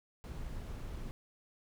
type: noise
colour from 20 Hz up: brown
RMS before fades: -42 dBFS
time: 0.24-1.11 s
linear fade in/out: 0 ms
effects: none